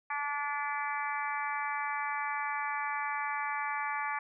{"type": "harmonic tone", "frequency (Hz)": 289.3, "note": "D4", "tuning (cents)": -26, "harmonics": [3, 4, 5, 6, 7, 8], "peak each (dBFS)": [-36, -37, -43, -39, -41, -41], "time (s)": [0.1, 4.19], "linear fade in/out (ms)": 5, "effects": []}